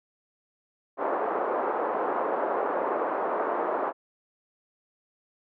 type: band-pass noise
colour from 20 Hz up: pink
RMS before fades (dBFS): -28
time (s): 0.97-3.93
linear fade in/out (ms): 50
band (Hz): 380 to 1200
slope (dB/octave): 24
effects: none